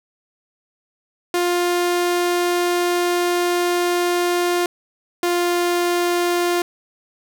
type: tone pair in turn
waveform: sawtooth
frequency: 351.9 / 350.2 Hz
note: F4 / F4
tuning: +13 / +5 cents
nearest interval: unison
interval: 8 cents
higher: first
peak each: -13 dBFS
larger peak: neither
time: 1.34-4.66 / 5.23-6.62 s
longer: first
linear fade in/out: 2 ms
effects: none